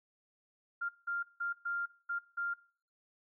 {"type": "tone bursts at uneven times", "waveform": "sine", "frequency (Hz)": 1396, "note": "F6", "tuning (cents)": -1, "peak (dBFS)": -33, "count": 6, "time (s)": [[0.81, 0.89], [1.07, 1.23], [1.4, 1.53], [1.65, 1.86], [2.09, 2.19], [2.37, 2.54]], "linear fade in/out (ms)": 10, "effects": ["noise-tail reverb RT60 0.5 s tail -21 dB re dry"]}